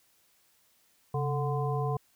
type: harmonic tone with a mistuned harmonic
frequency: 146.9 Hz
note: D3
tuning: 1 cent sharp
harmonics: 1 / 3 / 5 / 7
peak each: -29 / -34 / -36 / -37 dBFS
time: 1.14-1.97 s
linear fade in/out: 5 ms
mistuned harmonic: 1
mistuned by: -140 cents
effects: white hiss -67 dBFS RMS until 2.15 s